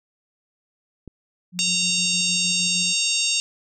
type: click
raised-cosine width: 3 ms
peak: -25 dBFS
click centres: 1.077 s
type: tone with tremolo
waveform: sine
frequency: 178.6 Hz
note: F3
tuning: 39 cents sharp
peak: -30 dBFS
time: 1.52-2.94 s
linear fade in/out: 50 ms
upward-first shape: square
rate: 6.5 Hz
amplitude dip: 35%
type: harmonic tone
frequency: 923 Hz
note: A#5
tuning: 17 cents flat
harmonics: 3 / 4 / 5 / 6 / 7 / 8 / 9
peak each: -25 / -26 / -27 / -28 / -28 / -29 / -30 dBFS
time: 1.59-3.4 s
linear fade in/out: 0 ms
effects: none